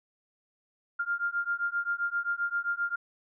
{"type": "beating tone pair", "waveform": "sine", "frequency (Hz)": [1396.9, 1404.5], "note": ["F6", "F6"], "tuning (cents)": [0, 9], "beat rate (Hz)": 7.6, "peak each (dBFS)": -31, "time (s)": [0.99, 2.96], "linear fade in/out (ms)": 10, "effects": []}